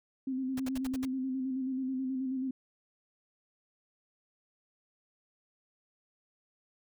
sine tone with vibrato, 261.6 Hz, C4, in tune, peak -31 dBFS, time 0.27-2.51 s, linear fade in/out 5 ms, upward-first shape square, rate 9.3 Hz, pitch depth 31 cents each way
pink noise bursts, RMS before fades -42 dBFS, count 6, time 0.57-1.053 s, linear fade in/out 5 ms, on 28 ms, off 63 ms
effects none

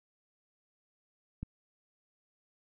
click, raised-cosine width 5 ms, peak -25 dBFS, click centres 1.43 s, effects none

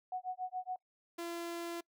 sine tone with tremolo, 738 Hz, F#5, 5 cents flat, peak -34 dBFS, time 0.12-0.76 s, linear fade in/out 2 ms, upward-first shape sine, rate 7.1 Hz, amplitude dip 100%
sawtooth tone, 340.6 Hz, F4, 43 cents flat, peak -35 dBFS, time 1.18-1.81 s, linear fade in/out 10 ms
effects noise-tail reverb RT60 0.1 s tail -24 dB re dry

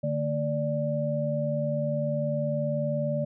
sine tone cluster, 147.8 / 227.5 / 587 Hz, D3 / A#3 / D5, +11 / -42 / -1 cents, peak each -29 / -33 / -28 dBFS, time 0.03-3.25 s, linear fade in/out 10 ms, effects none

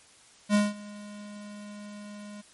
square tone with ADSR envelope, 206.9 Hz, G#3, 6 cents flat, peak -19 dBFS, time 0.49-2.42 s, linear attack 54 ms, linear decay 190 ms, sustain -22 dB, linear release 17 ms, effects white hiss -56 dBFS RMS until 2.53 s + MP3 48 kbps

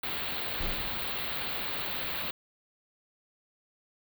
white band-stop noise, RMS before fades -34 dBFS, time 0.03-2.31 s, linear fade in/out 5 ms, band 4400 to 16000 Hz, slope 96 dB/octave
brown noise with exponential decay, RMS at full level -31 dBFS, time 0.6-1.39 s, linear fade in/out 5 ms, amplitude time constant 170 ms
effects none

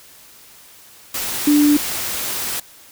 sine tone in noise, 293.7 Hz, D4, in tune, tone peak -10 dBFS, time 1.47-1.77 s, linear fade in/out 5 ms, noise white, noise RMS -24 dBFS, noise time 1.14-2.6 s, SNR +11 dB, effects white hiss -45 dBFS RMS until 2.91 s

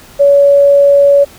sine tone, 565 Hz, C#5, 33 cents sharp, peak -3 dBFS, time 0.19-1.25 s, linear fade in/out 20 ms, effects pink hiss -38 dBFS RMS until 1.38 s

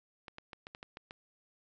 clicks, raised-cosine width 0.3 ms, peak -29 dBFS, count 8, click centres 0.282 / 0.384 / 0.532 / 0.669 / 0.749 / 0.829 / 0.971 / 1.109 s, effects resampled to 16000 Hz

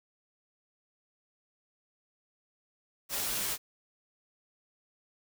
white noise with comb filter, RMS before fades -33 dBFS, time 3.09-3.58 s, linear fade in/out 50 ms, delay 13 ms, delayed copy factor -0.5, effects none

